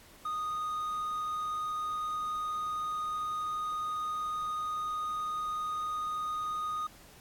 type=tone; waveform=triangle; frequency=1238 Hz; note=D#6; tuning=9 cents flat; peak=-30 dBFS; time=0.25-6.87 s; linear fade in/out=5 ms; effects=pink hiss -56 dBFS RMS until 7.2 s + AAC 64 kbps

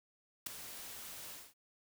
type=noise with ADSR envelope; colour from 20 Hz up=white; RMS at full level=-35 dBFS; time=0.46-1.54 s; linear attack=9 ms; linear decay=4 ms; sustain=-13 dB; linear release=230 ms; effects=none

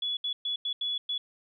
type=tone bursts at uneven times; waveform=sine; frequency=3404 Hz; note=G#7; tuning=42 cents sharp; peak=-28 dBFS; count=6; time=0.02-0.17 / 0.24-0.33 / 0.45-0.56 / 0.65-0.73 / 0.81-0.98 / 1.09-1.18 s; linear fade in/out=5 ms; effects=none

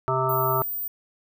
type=harmonic tone; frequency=130.81 Hz; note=C3; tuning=in tune; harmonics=1 / 3 / 5 / 7 / 9 / 10; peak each=-28 / -28 / -28 / -28 / -28 / -28 dBFS; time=0.08-0.62 s; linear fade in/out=0 ms
type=tone; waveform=sine; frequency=14710 Hz; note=A#9; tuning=24 cents flat; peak=-27 dBFS; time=0.29-0.88 s; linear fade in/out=5 ms
effects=none

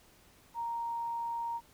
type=tone; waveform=sine; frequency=932.3 Hz; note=A#5; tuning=in tune; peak=-33 dBFS; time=0.54-1.61 s; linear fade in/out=50 ms; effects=pink hiss -62 dBFS RMS until 1.73 s

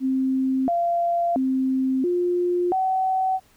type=tone with pitch steps; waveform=sine; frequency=263.2 / 688 / 262.4 / 354.1 / 756 Hz; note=C4 / F5 / C4 / F4 / F#5; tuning=+10 / -26 / +5 / +24 / +37 cents; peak=-19 dBFS; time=0-3.4 s; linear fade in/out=50 ms; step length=680 ms; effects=pink hiss -58 dBFS RMS until 3.56 s

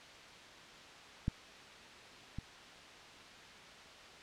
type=clicks; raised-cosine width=5 ms; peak=-20 / -28 dBFS; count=2; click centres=1.281 / 2.386 s; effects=white hiss -53 dBFS RMS until 4.22 s + low-pass 4000 Hz 12 dB/octave

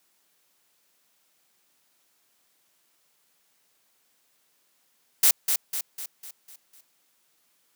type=noise with echo; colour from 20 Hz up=blue; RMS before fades=-17 dBFS; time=5.23-5.31 s; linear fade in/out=5 ms; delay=250 ms; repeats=6; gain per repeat=-6 dB; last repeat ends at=6.81 s; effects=white hiss -68 dBFS RMS until 7.75 s + high-pass 150 Hz 12 dB/octave

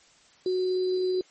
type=tone with sample-and-hold; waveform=sine; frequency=369 Hz; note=F#4; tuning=5 cents flat; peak=-23 dBFS; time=0.46-1.21 s; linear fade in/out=2 ms; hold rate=4410 Hz; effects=white hiss -58 dBFS RMS until 1.3 s + MP3 32 kbps

